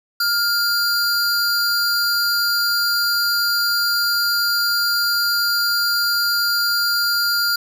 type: tone pair together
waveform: square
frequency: 1405 / 4748 Hz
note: F6 / D8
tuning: +10 / +18 cents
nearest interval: octave + major sixth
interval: 2108 cents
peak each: -20 dBFS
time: 0.2-7.56 s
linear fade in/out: 5 ms
effects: none